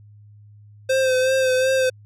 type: tone with vibrato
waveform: square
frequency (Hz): 520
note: C5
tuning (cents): -11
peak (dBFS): -17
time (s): 0.89-1.9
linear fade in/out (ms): 10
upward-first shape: sine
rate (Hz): 2.7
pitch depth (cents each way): 32
effects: added 104 Hz sine -44 dBFS peak until 2.05 s + low-pass 10000 Hz 12 dB/octave